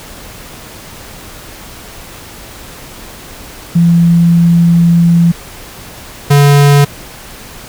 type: tone pair in turn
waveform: sine / square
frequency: 170 / 142.95 Hz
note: F3 / D3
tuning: -46 / -46 cents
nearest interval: minor third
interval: 300 cents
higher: first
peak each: -4 dBFS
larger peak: neither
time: 3.75-5.32 / 6.3-6.85 s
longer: first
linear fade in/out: 10 ms
effects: pink hiss -31 dBFS RMS until 7.68 s